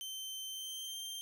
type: tone with pitch glide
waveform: sawtooth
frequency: 3100 to 3158 Hz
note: G7 to G7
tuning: -20 to +12 cents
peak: -38 dBFS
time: 0.01-1.21 s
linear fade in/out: 0 ms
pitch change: +32 cents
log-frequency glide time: 0.5-0.96 s
effects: none